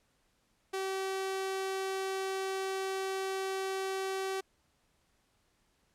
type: tone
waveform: sawtooth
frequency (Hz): 383.6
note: G4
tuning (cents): -37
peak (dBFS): -29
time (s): 0.73-4.41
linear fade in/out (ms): 10
effects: pink hiss -73 dBFS RMS until 5.94 s + low-pass 11000 Hz 12 dB/octave